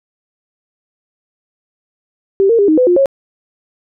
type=tone with pitch steps; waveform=sine; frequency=390.6 / 461.3 / 403.2 / 312.4 / 504 / 354.6 / 546 Hz; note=G4 / A#4 / G4 / D#4 / B4 / F4 / C#5; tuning=-6 / -18 / +49 / +7 / +35 / +26 / -26 cents; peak=-7 dBFS; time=2.4-3.058 s; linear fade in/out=0 ms; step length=94 ms; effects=none